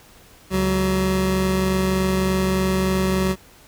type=tone pair together; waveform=25% pulse; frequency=70.5 / 188.21 Hz; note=C#2 / F#3; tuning=+30 / +30 cents; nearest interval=octave + perfect fourth; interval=1700 cents; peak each=-22 / -15 dBFS; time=0.5-3.36 s; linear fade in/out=50 ms; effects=pink hiss -49 dBFS RMS until 3.67 s